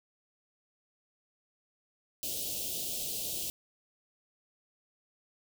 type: band-stop noise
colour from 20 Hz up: white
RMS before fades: -36 dBFS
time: 2.23-3.5 s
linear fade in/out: 0 ms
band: 690 to 2800 Hz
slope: 48 dB/octave
effects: none